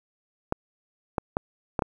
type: clicks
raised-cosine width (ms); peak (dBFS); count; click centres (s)
1; -10; 5; 0.524 / 1.182 / 1.369 / 1.792 / 1.822
effects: 8-bit